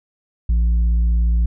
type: tone with tanh clipping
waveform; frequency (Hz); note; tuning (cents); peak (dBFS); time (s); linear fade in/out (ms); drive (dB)
sine; 57.3; A#1; -29; -14; 0.49-1.46; 5; 4
effects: none